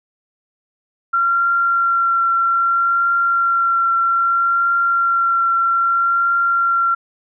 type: tone with vibrato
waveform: sine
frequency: 1371 Hz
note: F6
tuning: 32 cents flat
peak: -13 dBFS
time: 1.13-6.95 s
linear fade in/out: 10 ms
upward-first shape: triangle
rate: 0.62 Hz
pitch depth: 14 cents each way
effects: none